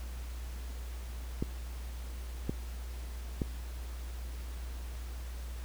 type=clicks; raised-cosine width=3 ms; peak=-18 dBFS; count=3; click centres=1.425 / 2.495 / 3.418 s; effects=added 60 Hz sine -38 dBFS peak until 5.64 s + pink hiss -52 dBFS RMS until 5.64 s